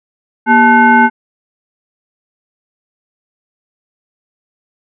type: tone with frequency modulation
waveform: sine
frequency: 874 Hz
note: A5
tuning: 12 cents flat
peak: -4 dBFS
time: 0.46-1.1 s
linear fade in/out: 50 ms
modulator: 635 Hz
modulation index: 1.2
effects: none